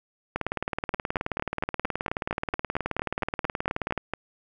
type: two click trains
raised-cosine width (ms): 0.5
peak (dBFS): -12 / -12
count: 15 / 69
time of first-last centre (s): 0.94-4.136 / 0.36-3.977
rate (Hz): 4.38 / 18.8
effects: none